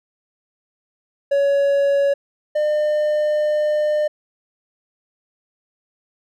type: tone pair in turn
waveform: triangle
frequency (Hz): 561 / 602.8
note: C#5 / D5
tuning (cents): +21 / +45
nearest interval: minor second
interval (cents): 124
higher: second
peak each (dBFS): -12 / -14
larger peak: first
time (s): 1.31-2.14 / 2.55-4.08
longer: second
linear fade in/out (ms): 10
effects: none